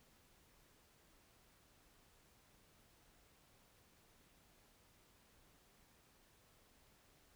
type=silence; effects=pink hiss -70 dBFS RMS until 7.35 s